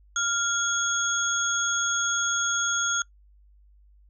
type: tone cluster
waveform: sine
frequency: 1398 / 3354 / 6560 Hz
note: F6 / G#7 / G#8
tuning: +1 / +16 / -22 cents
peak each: -26 / -31 / -27 dBFS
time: 0.16-3.02 s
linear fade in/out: 2 ms
effects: noise-tail reverb RT60 0.1 s tail -22 dB re dry + added 50 Hz sine -53 dBFS peak until 4.09 s